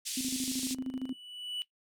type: band-pass noise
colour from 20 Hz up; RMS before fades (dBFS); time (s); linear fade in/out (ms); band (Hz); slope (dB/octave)
white; -37; 0.05-0.75; 20; 2800 to 10000; 24
type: tone with tremolo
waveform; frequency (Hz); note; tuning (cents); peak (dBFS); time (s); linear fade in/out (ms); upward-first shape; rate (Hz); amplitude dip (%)
sine; 259.8; C4; -12; -31; 0.17-1.13; 5; square; 13; 70
type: tone with exponential growth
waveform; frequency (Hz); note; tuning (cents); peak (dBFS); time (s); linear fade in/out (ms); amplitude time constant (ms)
triangle; 2960; F#7; 0; -30; 0.6-1.62; 0; 220
effects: noise-tail reverb RT60 0.1 s tail -17 dB re dry